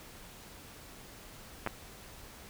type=clicks; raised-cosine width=0.5 ms; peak=-18 dBFS; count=2; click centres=1.664 / 1.673 s; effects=pink hiss -51 dBFS RMS until 2.49 s